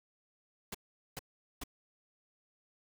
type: noise bursts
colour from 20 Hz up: pink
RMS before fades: -41 dBFS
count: 3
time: 0.72-1.638 s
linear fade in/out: 5 ms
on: 26 ms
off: 420 ms
effects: none